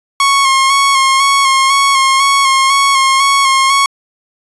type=tone with vibrato; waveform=sawtooth; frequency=1090 Hz; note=C#6; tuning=29 cents flat; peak=-4 dBFS; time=0.2-3.86 s; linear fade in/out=2 ms; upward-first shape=square; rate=2 Hz; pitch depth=27 cents each way; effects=resampled to 24000 Hz